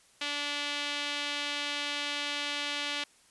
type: tone with band-pass filter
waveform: sawtooth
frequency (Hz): 290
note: D4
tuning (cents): -22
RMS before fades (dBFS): -34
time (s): 0.21-3.04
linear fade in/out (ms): 5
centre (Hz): 3200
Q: 1.8
effects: white hiss -62 dBFS RMS until 3.3 s + resampled to 24000 Hz